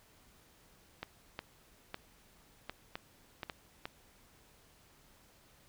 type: clicks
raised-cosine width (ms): 0.3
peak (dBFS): -23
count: 8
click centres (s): 1.03 / 1.391 / 1.944 / 2.696 / 2.955 / 3.432 / 3.498 / 3.855
effects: pink hiss -64 dBFS RMS until 5.68 s